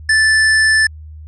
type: tone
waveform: square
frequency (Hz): 1755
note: A6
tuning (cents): -5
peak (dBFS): -10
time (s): 0.09-0.87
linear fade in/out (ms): 5
effects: added 77 Hz sine -31 dBFS peak until 1.27 s + resampled to 22050 Hz